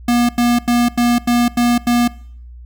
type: tone bursts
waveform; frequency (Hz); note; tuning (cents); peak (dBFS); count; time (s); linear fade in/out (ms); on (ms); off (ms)
square; 240; B3; -49; -12; 7; 0.08-2.078; 5; 210; 88
effects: noise-tail reverb RT60 0.6 s tail -21 dB re dry + added 60 Hz sine -33 dBFS peak until 2.65 s